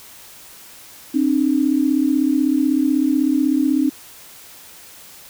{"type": "tone pair together", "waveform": "sine", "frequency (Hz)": [266.5, 302.6], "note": ["C4", "D#4"], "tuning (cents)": [32, -48], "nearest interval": "major second", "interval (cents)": 220, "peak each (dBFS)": -17, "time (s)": [1.14, 3.9], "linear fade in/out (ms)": 10, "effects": ["white hiss -42 dBFS RMS until 5.29 s"]}